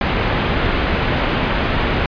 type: low-pass noise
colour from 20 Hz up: pink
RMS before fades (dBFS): -18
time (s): 0.01-2.06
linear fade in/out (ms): 2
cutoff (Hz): 3200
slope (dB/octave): 24
effects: resampled to 11025 Hz